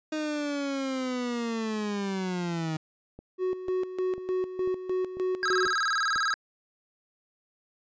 30% pulse linear sweep, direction down, 311.1 to 155.56 Hz, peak -26 dBFS, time 0.12-2.77 s, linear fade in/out 5 ms
click train, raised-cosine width 2 ms, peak -31 dBFS, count 7, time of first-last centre 3.19-6.16 s, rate 2.02 Hz
triangle tone with tremolo, 370 Hz, F#4, in tune, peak -23 dBFS, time 3.38-5.75 s, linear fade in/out 50 ms, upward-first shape square, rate 3.3 Hz, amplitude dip 70%
square tone with vibrato, 1451 Hz, F#6, 34 cents flat, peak -25 dBFS, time 5.43-6.34 s, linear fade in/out 0 ms, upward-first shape square, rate 20 Hz, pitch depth 190 cents each way
effects resampled to 16000 Hz

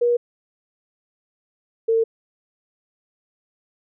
sine tone pair in turn, 479.5 / 452.6 Hz, A#4 / A4, +49 / +49 cents, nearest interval minor second, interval 100 cents, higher first, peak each -15 dBFS, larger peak neither, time 0.01-0.17 / 1.88-2.04 s, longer neither, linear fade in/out 10 ms, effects none

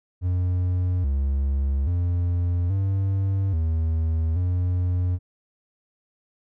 triangle tone with pitch steps, 90.1 / 68.8 / 87.8 / 97 / 80.6 / 89.7 Hz, F#2 / C#2 / F2 / G2 / E2 / F2, -45 / -12 / +10 / -18 / -38 / +47 cents, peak -18 dBFS, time 0.21-5.19 s, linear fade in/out 50 ms, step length 830 ms, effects none

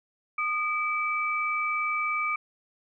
sine tone pair together, 1227 / 2310 Hz, D#6 / D7, -25 / -29 cents, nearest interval major seventh, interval 1096 cents, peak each -28 / -28 dBFS, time 0.38-2.36 s, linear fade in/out 5 ms, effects none

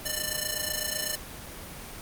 5% pulse ring-modulated tone, 1190 Hz, D6, 22 cents sharp, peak -14 dBFS, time 0.05-1.16 s, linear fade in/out 2 ms, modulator 581 Hz, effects pink hiss -41 dBFS RMS until 2.01 s + Opus 24 kbps

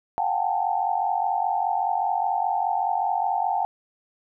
sine tone cluster, 717 / 766 / 811 / 891 Hz, F5 / G5 / G#5 / A5, +45 / -40 / -41 / +22 cents, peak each -27 dBFS, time 0.18-3.65 s, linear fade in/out 0 ms, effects none

